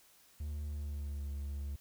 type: tone with pitch glide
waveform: triangle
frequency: 74.4 to 70.84 Hz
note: D2 to C#2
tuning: +23 to +38 cents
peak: -35 dBFS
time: 0.4-1.76 s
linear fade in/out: 5 ms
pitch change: -85 cents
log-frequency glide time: 0.64-1.28 s
effects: white hiss -64 dBFS RMS until 1.8 s